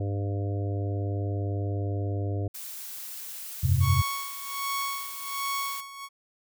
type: harmonic tone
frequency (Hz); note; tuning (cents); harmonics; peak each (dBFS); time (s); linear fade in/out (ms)
100.1; G2; +37; 1 / 3 / 4 / 5 / 6 / 7; -27 / -37 / -39 / -41 / -43 / -44; 0-2.48; 5
type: noise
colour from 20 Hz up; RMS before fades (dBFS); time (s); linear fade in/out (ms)
blue; -39; 2.54-5.81; 10
type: chord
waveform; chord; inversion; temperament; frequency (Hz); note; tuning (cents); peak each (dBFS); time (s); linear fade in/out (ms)
sine; F suspended second; none; equal; 87.31 / 98 / 130.81; F2 / G2 / C3; 0 / 0 / 0; -24; 3.63-4.02; 10
type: tone with tremolo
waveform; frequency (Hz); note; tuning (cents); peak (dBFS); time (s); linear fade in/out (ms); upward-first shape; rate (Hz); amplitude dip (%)
sawtooth; 1108.7; C#6; 0; -24; 3.8-6.09; 50; sine; 1.3; 80
effects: none